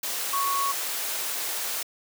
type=tone in noise; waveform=sine; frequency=1108.7 Hz; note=C#6; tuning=in tune; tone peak=-24 dBFS; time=0.33-0.72 s; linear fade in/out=5 ms; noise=white; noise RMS=-30 dBFS; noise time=0.03-1.83 s; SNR=+3 dB; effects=high-pass 400 Hz 12 dB/octave